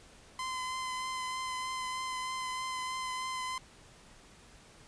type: tone with vibrato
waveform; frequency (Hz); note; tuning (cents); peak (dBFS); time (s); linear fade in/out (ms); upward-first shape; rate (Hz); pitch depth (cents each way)
sawtooth; 1028; C6; -31; -31; 0.39-3.58; 2; triangle; 3.2; 17
effects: pink hiss -57 dBFS RMS until 4.87 s + resampled to 22050 Hz